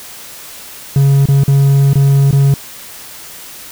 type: tone with dropouts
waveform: triangle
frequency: 138.6 Hz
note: C#3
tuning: in tune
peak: -4 dBFS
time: 0.96-2.54 s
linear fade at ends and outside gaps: 2 ms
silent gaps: 1.257-1.286 / 1.436-1.48 / 1.933-1.955 / 2.311-2.328 s
effects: white hiss -32 dBFS RMS until 3.71 s